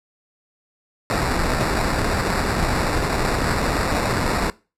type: noise with sample-and-hold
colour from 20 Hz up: pink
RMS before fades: -21 dBFS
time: 1.1-4.5 s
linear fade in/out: 0 ms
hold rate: 3150 Hz
effects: noise-tail reverb RT60 0.3 s tail -21 dB re dry + low-pass 11000 Hz 12 dB/octave